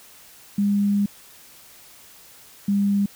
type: tone pair in turn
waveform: sine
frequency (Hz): 202.6 / 200.9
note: G#3 / G3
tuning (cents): -43 / +43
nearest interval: unison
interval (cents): 14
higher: first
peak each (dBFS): -17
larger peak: neither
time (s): 0.58-1.06 / 2.68-3.06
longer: first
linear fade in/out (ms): 5
effects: white hiss -48 dBFS RMS until 3.15 s